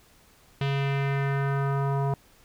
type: tone with low-pass filter sweep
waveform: square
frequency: 138.59 Hz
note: C#3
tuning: in tune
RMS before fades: -26 dBFS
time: 0.61-2.14 s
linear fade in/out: 2 ms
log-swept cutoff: 3200 to 900 Hz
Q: 2.3
effects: pink hiss -58 dBFS RMS until 2.44 s